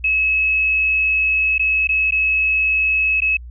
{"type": "tone with dropouts", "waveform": "sine", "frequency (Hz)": 2579, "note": "E7", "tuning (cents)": -39, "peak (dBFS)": -14, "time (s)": [0.04, 3.37], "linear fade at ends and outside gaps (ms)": 5, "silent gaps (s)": [[1.581, 1.594], [1.873, 1.89], [2.109, 2.121], [3.205, 3.218]], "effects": ["added 60 Hz sine -32 dBFS peak until 3.5 s"]}